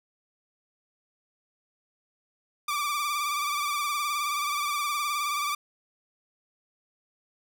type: tone with vibrato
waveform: sawtooth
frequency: 1172 Hz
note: D6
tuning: 4 cents flat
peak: -23 dBFS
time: 2.68-5.55 s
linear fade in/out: 5 ms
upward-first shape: sine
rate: 19 Hz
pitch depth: 52 cents each way
effects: none